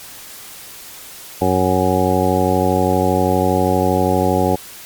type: harmonic tone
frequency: 92.5 Hz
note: F#2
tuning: in tune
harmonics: 1 / 2 / 3 / 4 / 5 / 6 / 8 / 9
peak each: -21 / -21 / -21 / -21 / -21 / -21 / -21 / -21 dBFS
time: 1.41-4.56 s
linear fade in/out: 10 ms
effects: white hiss -36 dBFS RMS until 4.85 s + MP3 96 kbps